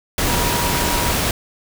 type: tone in noise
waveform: sine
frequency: 957 Hz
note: A#5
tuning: 45 cents sharp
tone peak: -25 dBFS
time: 0.27-1.12 s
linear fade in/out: 2 ms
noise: pink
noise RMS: -19 dBFS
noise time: 0.18-1.31 s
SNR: -9 dB
effects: none